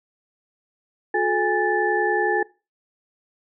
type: tone cluster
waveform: sine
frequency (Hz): 359.8 / 430.6 / 822 / 1752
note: F#4 / A4 / G#5 / A6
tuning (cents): -48 / -37 / -18 / -8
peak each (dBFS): -24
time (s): 1.14-2.43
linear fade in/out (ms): 5
effects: noise-tail reverb RT60 0.3 s tail -22 dB re dry

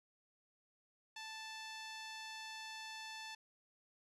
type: tone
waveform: 10% pulse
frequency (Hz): 880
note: A5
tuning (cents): 0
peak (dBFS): -38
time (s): 1.16-3.35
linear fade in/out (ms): 5
effects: resampled to 24000 Hz + 13-bit

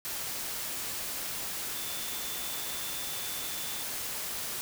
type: tone in noise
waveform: sine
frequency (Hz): 3520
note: A7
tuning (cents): 0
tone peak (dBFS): -44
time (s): 1.75-3.83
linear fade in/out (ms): 0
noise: white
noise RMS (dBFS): -36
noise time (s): 0.05-4.61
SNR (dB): -11
effects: none

